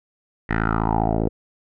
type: tone with low-pass filter sweep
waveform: 10% pulse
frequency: 55 Hz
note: A1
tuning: in tune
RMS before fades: -21 dBFS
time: 0.49-1.29 s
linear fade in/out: 10 ms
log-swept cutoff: 1900 to 490 Hz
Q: 5.5
effects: none